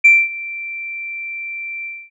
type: tone with ADSR envelope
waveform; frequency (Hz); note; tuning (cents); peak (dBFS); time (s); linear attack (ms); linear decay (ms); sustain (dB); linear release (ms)
sine; 2349; D7; 0; -3; 0.04-2.1; 12; 230; -21; 250
effects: tanh soft clip ceiling 0 dBFS